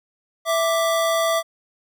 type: tone pair together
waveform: square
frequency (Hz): 659.3 / 1173.5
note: E5 / D6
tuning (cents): 0 / -2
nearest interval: minor seventh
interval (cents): 998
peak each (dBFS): -20 / -24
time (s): 0.45-1.43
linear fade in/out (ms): 50
effects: none